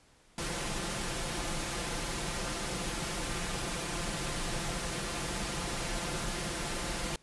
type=noise with comb filter; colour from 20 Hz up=pink; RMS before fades=-35 dBFS; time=0.38-7.16 s; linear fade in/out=2 ms; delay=5.8 ms; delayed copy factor=+0.55; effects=pink hiss -63 dBFS RMS until 7.22 s + resampled to 24000 Hz